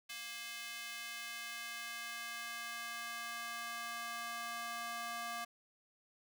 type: tone with high-pass filter sweep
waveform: square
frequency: 234.2 Hz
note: A#3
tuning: 8 cents sharp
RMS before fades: -44 dBFS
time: 0.09-5.45 s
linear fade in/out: 10 ms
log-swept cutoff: 2400 to 940 Hz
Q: 1.3
effects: none